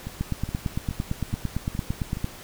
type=two click trains; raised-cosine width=5 ms; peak=-13 / -20 dBFS; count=19 / 6; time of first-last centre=0.21-2.244 / 0.07-2.171 s; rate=8.85 / 2.38 Hz; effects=pink hiss -43 dBFS RMS until 2.43 s